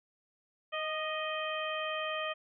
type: harmonic tone with a mistuned harmonic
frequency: 625 Hz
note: D#5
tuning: 8 cents sharp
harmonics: 1 / 2 / 3 / 4 / 5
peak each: -37 / -38 / -41 / -41 / -41 dBFS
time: 0.72-2.34 s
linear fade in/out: 20 ms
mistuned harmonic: 2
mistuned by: -26 cents
effects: none